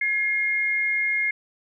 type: tone pair together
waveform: sine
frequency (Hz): 1696 / 2137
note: G#6 / C7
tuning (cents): +36 / +36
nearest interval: major third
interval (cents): 400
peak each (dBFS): -30 / -21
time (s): 0.01-1.31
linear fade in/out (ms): 5
effects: none